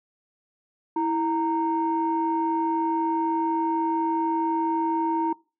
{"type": "tone pair together", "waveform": "sine", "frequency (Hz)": [327.4, 926], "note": ["E4", "A#5"], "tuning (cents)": [-12, -12], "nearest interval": "octave + tritone", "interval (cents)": 1800, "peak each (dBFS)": -24, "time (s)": [0.96, 5.33], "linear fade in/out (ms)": 5, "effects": ["noise-tail reverb RT60 0.3 s tail -23 dB re dry", "tanh soft clip ceiling -15 dBFS"]}